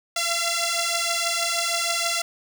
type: beating tone pair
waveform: 5% pulse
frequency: 678 / 684.3 Hz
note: E5 / F5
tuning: +49 / -35 cents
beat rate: 6.3 Hz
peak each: -14 / -14 dBFS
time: 0.16-2.22 s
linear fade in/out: 5 ms
effects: 8-bit